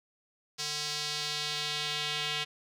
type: tone with band-pass filter sweep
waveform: square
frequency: 149.5 Hz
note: D3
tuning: 31 cents sharp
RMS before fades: -34 dBFS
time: 0.58-2.45 s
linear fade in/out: 20 ms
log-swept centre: 5100 to 3200 Hz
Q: 2.2
effects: none